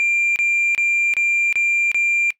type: tone bursts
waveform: sine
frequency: 2381 Hz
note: D7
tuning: 23 cents sharp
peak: -13 dBFS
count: 6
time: 0-2.305 s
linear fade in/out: 0 ms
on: 360 ms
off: 29 ms
effects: noise-tail reverb RT60 0.1 s tail -21 dB re dry + tanh soft clip ceiling -13 dBFS